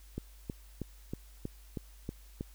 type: click train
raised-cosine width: 3 ms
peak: -23 dBFS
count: 8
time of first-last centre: 0.18-2.409 s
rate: 3.14 Hz
effects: added 50 Hz sine -52 dBFS peak until 2.54 s + white hiss -62 dBFS RMS until 2.54 s